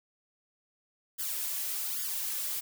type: noise with flanger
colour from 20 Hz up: blue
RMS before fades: -34 dBFS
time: 1.18-2.61 s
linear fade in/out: 20 ms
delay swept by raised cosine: 0.59 to 3.59 ms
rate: 1.2 Hz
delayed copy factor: +0.75
effects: none